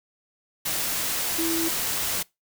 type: tone in noise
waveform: sine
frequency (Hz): 329.6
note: E4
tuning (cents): 0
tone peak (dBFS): -25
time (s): 1.38-1.69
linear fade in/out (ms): 10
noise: white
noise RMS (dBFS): -27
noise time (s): 0.65-2.23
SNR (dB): -1
effects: noise-tail reverb RT60 0.2 s tail -23 dB re dry